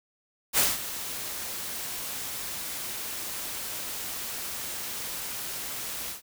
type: noise with ADSR envelope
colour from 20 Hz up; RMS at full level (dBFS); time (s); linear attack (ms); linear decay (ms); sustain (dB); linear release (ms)
white; -21; 0.53-6.22; 50; 190; -14; 120
effects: none